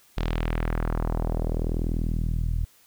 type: tone with low-pass filter sweep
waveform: sawtooth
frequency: 40.37 Hz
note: E1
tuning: 35 cents flat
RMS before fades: -26 dBFS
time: 0.17-2.65 s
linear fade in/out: 0 ms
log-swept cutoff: 4100 to 97 Hz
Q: 1.5
effects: white hiss -58 dBFS RMS until 2.86 s